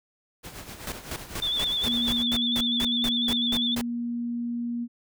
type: noise with tremolo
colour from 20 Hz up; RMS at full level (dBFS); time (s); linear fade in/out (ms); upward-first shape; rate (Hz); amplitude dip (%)
pink; -39; 0.43-2.24; 20; sine; 8; 55
type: noise bursts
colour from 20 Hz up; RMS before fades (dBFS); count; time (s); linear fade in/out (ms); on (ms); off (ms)
pink; -32; 13; 0.87-3.813; 2; 51; 190
type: tone with vibrato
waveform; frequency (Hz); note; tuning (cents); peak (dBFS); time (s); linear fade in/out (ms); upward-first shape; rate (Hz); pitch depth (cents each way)
sine; 3478; A7; -21; -24; 1.42-3.75; 5; square; 10; 42
type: tone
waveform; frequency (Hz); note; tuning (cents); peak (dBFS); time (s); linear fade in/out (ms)
sine; 237.6; A#3; +33; -27; 1.84-4.88; 50
effects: none